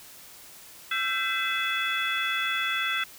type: tone cluster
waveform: sine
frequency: 1339 / 1562 / 2023 / 2599 / 3409 Hz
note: E6 / G6 / B6 / E7 / G#7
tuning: +27 / -7 / +41 / -25 / +45 cents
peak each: -31 dBFS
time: 0.91-3.04 s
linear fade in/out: 5 ms
effects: tanh soft clip ceiling -16 dBFS + white hiss -48 dBFS RMS until 3.18 s